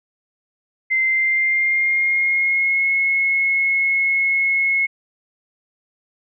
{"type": "tone with pitch glide", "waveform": "sine", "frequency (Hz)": [2077, 2176], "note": ["C7", "C#7"], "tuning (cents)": [-13, -33], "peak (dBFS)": -15, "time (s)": [0.9, 4.87], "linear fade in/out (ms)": 20, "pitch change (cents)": 80, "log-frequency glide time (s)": [1.02, 2.89], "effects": []}